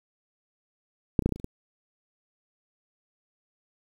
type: clicks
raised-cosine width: 3 ms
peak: -7 / -20 / -9 / -21 / -13 / -28 / -30 / -18 dBFS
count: 8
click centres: 1.192 / 1.223 / 1.26 / 1.292 / 1.323 / 1.36 / 1.399 / 1.444 s
effects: 8-bit